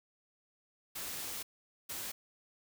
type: noise bursts at uneven times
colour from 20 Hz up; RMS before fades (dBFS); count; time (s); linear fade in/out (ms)
white; -41; 2; 0.95-1.43 / 1.89-2.12; 10
effects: none